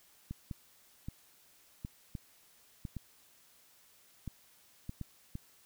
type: clicks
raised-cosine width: 5 ms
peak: -27 dBFS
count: 11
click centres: 0.31 / 0.512 / 1.085 / 1.849 / 2.152 / 2.852 / 2.967 / 4.277 / 4.894 / 5.013 / 5.354 s
effects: white hiss -64 dBFS RMS until 5.65 s